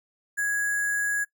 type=tone with sample-and-hold; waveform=sine; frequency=1661.2 Hz; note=G#6; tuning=in tune; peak=-23 dBFS; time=0.37-1.25 s; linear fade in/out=20 ms; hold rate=8820 Hz; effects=noise-tail reverb RT60 0.1 s tail -20 dB re dry

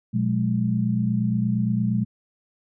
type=tone cluster; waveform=sine; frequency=121 / 181.4 / 209.9 Hz; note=B2 / F#3 / G#3; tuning=-35 / -34 / +19 cents; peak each=-24 / -26 / -23 dBFS; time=0.13-2.05 s; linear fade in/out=20 ms; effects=none

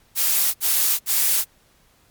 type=noise bursts; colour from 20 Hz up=blue; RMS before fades=-19 dBFS; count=3; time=0.15-1.448 s; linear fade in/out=50 ms; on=390 ms; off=64 ms; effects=pink hiss -58 dBFS RMS until 2.1 s + MP3 96 kbps

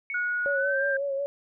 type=tone with exponential decay; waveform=sine; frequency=2219 Hz; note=C#7; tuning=1 cent sharp; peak=-29 dBFS; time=0.1-0.61 s; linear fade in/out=1 ms; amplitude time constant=110 ms
type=tone with pitch glide; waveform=sine; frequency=1454 to 1585.6 Hz; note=F#6 to G6; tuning=-31 to +19 cents; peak=-25 dBFS; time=0.14-0.97 s; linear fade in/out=5 ms; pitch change=+150 cents; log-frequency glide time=0.52-0.81 s
type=tone with vibrato; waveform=sine; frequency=555 Hz; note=C#5; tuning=2 cents sharp; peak=-26 dBFS; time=0.46-1.26 s; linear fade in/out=0 ms; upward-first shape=sine; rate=5.5 Hz; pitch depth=37 cents each way
effects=none

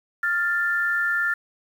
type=tone pair together; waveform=sine; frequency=1400 / 1768.7 Hz; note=F6 / A6; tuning=+4 / +9 cents; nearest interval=major third; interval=405 cents; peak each=-23 dBFS; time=0.23-1.34 s; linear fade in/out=5 ms; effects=8-bit

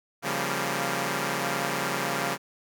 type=chord; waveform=5% pulse; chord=G half-diminished seventh; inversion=second; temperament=equal with one note detuned; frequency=138.59 / 173.61 / 196 / 233.1 Hz; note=Db3 / F3 / G3 / Bb3; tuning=0 / -10 / 0 / 0 cents; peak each=-20 / -21 / -21 / -22 dBFS; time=0.22-2.38 s; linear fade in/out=50 ms; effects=none

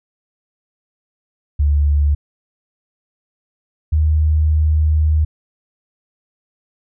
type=tone pair in turn; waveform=sine; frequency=72.7 / 77.2 Hz; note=D2 / D#2; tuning=-17 / -13 cents; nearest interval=minor second; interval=104 cents; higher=second; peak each=-11 dBFS; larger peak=neither; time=1.59-2.15 / 3.92-5.25 s; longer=second; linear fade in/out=10 ms; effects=none

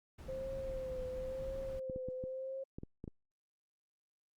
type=noise; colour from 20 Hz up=brown; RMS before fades=-47 dBFS; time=0.18-1.8 s; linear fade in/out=10 ms
type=tone with vibrato; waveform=sine; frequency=523.3 Hz; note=C5; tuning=in tune; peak=-39 dBFS; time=0.28-2.64 s; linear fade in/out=10 ms; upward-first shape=triangle; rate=0.96 Hz; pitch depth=46 cents each way
type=clicks; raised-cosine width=3 ms; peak=-31 dBFS; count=8; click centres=1.898 / 1.961 / 2.086 / 2.239 / 2.785 / 2.834 / 3.041 / 3.078 s
effects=Opus 48 kbps

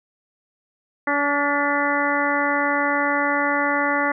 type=harmonic tone with a mistuned harmonic; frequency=286.4 Hz; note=D4; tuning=43 cents flat; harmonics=1 / 2 / 3 / 4 / 5 / 6 / 7; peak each=-26 / -26 / -26 / -26 / -26 / -26 / -26 dBFS; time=1.07-4.12 s; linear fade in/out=5 ms; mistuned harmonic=6; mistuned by=+40 cents; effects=none

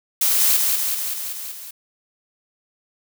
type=noise with echo; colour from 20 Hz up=blue; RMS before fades=-18 dBFS; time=0.21-0.57 s; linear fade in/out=5 ms; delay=190 ms; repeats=6; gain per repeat=-3 dB; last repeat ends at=1.71 s; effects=none

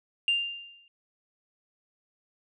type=tone with exponential decay; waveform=sine; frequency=2794 Hz; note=F7; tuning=in tune; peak=-19 dBFS; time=0.28-0.88 s; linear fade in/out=1 ms; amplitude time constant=130 ms; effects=tanh soft clip ceiling -17 dBFS

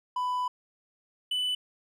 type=tone pair in turn; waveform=triangle; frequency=996 / 2990 Hz; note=B5 / F#7; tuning=+14 / +17 cents; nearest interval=octave + perfect fifth; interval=1903 cents; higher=second; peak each=-25 dBFS; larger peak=neither; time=0.16-0.48 / 1.31-1.55 s; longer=first; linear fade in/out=5 ms; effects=none

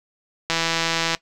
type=click train; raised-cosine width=0.2 ms; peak=-4 dBFS; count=108; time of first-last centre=0.5-1.148 s; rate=165 Hz; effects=noise-tail reverb RT60 0.1 s tail -18 dB re dry

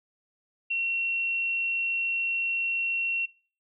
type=tone; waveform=sine; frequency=2727 Hz; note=F7; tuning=42 cents flat; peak=-25 dBFS; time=0.7-3.26 s; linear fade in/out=10 ms; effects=noise-tail reverb RT60 0.4 s tail -21 dB re dry

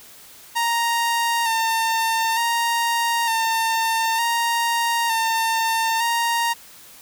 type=tone with vibrato; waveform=sawtooth; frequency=918 Hz; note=A#5; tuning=27 cents flat; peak=-15 dBFS; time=0.55-6.54 s; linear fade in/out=20 ms; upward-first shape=square; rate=0.55 Hz; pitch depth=28 cents each way; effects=white hiss -45 dBFS RMS until 7.01 s

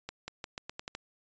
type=accelerating click train; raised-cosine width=0.2 ms; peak=-21 dBFS; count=8; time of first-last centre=0.09-0.951 s; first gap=190 ms; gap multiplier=0.85; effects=resampled to 16000 Hz

